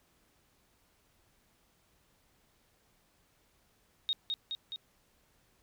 sine tone with echo, 3729 Hz, A#7, in tune, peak -28 dBFS, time 4.09-4.13 s, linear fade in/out 0 ms, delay 210 ms, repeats 3, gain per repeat -3 dB, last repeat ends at 4.76 s, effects pink hiss -70 dBFS RMS until 5.62 s

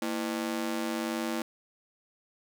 sawtooth ring-modulated tone, 280 Hz, C#4, 18 cents sharp, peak -23 dBFS, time 0.02-1.42 s, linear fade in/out 0 ms, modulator 50.7 Hz, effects none

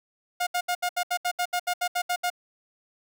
sawtooth tone bursts, 713 Hz, F5, 36 cents sharp, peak -20 dBFS, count 14, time 0.4-2.302 s, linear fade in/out 10 ms, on 69 ms, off 72 ms, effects none

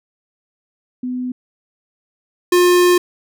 sine / square tone pair in turn, 251 / 356 Hz, B3 / F4, +28 / +33 cents, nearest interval tritone, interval 605 cents, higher second, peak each -20 / -10 dBFS, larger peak second, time 1.03-1.32 / 2.52-2.98 s, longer second, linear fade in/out 5 ms, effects none

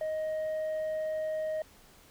sine tone with tanh clipping, 625 Hz, D#5, 8 cents sharp, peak -31 dBFS, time 0.01-1.62 s, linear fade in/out 2 ms, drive 3 dB, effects pink hiss -58 dBFS RMS until 2.1 s

